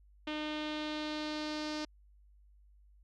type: tone with low-pass filter sweep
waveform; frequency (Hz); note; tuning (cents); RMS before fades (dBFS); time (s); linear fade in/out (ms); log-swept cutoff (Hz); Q
sawtooth; 304.3; D#4; -38; -38; 0.27-1.85; 5; 3200 to 5000; 3
effects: added 50 Hz sine -59 dBFS peak until 3.03 s